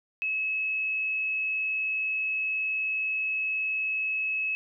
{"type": "tone", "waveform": "sine", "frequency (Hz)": 2581, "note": "E7", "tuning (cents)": -37, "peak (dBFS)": -26, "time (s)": [0.22, 4.55], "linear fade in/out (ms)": 0, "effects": []}